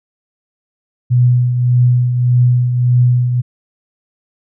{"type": "tone with tremolo", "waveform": "sine", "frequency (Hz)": 123.47, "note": "B2", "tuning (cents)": 0, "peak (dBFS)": -6, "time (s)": [1.1, 3.42], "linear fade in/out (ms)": 20, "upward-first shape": "triangle", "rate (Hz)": 1.7, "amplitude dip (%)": 55, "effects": []}